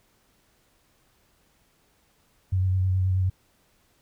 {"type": "tone with vibrato", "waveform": "sine", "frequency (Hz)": 93.3, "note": "F#2", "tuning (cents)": 15, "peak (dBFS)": -20, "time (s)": [2.52, 3.3], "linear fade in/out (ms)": 10, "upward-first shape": "sine", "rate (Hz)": 9.4, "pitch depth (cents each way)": 23, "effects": ["pink hiss -65 dBFS RMS until 4.01 s"]}